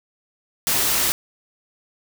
white noise, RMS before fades -20 dBFS, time 0.67-1.12 s, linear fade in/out 0 ms, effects none

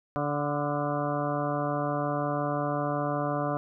harmonic tone with a mistuned harmonic, 145.6 Hz, D3, 15 cents flat, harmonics 1 / 2 / 3 / 4 / 5 / 7 / 8 / 9 / 10, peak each -33 / -33 / -38 / -32 / -34 / -37 / -36 / -42 / -44 dBFS, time 0.16-3.57 s, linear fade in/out 0 ms, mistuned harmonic 8, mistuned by +30 cents, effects none

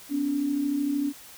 sine tone pair together, 253 / 286.2 Hz, B3 / D4, +42 / -45 cents, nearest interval major second, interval 213 cents, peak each -32 / -24 dBFS, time 0.09-1.13 s, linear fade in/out 50 ms, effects white hiss -47 dBFS RMS until 1.37 s

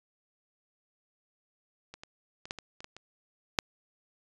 clicks, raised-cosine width 0.2 ms, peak -27 / -27 / -27 / -16 / -24 / -29 / -25 / -29 / -6 dBFS, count 9, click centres 1.94 / 2.035 / 2.455 / 2.509 / 2.587 / 2.805 / 2.844 / 2.966 / 3.588 s, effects resampled to 22050 Hz

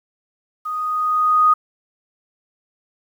sine tone with level ramp, 1243 Hz, D#6, 2 cents flat, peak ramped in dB -23 to -9 dBFS, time 0.65-1.54 s, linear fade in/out 10 ms, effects 8-bit

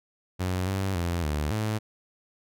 sawtooth tone with pitch steps, 91.8 / 96.6 / 86.2 / 74.7 / 108 Hz, F#2 / G2 / F2 / D2 / A2, -13 / -25 / -22 / +30 / -32 cents, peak -22 dBFS, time 0.39-1.79 s, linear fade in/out 20 ms, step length 280 ms, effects none

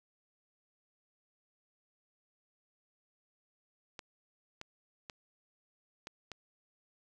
clicks, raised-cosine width 0.2 ms, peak -26 dBFS, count 5, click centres 3.992 / 4.614 / 5.098 / 6.071 / 6.317 s, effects none

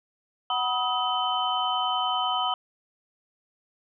sine tone cluster, 745 / 975 / 1265 / 3053 Hz, F#5 / B5 / D#6 / G7, +12 / -23 / +28 / -46 cents, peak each -29 dBFS, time 0.5-2.54 s, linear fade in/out 2 ms, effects none

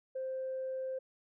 sine tone, 523.3 Hz, C5, in tune, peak -34 dBFS, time 0.15-0.99 s, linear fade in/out 10 ms, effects tanh soft clip ceiling -31 dBFS

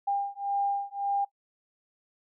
sine beating tone pair, 800 / 801.8 Hz, G5 / G5, +35 / +39 cents, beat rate 1.8 Hz, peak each -30 / -30 dBFS, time 0.07-1.25 s, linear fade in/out 10 ms, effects noise-tail reverb RT60 0.1 s tail -19 dB re dry

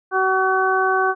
harmonic tone, 378.2 Hz, F#4, 38 cents sharp, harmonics 1 / 2 / 3 / 4, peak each -21 / -21 / -21 / -21 dBFS, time 0.11-1.15 s, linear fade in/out 50 ms, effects none

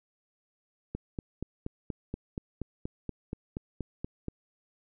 click train, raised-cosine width 3 ms, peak -21 dBFS, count 15, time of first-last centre 0.95-4.283 s, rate 4.2 Hz, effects none

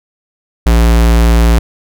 square tone, 57.5 Hz, A#1, 23 cents flat, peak -6 dBFS, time 0.66-1.59 s, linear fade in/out 5 ms, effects none

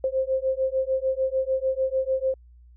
sine beating tone pair, 523.3 / 530 Hz, C5 / C5, 0 / +22 cents, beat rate 6.7 Hz, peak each -25 / -25 dBFS, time 0.04-2.34 s, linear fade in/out 2 ms, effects added 60 Hz sine -48 dBFS peak until 2.76 s

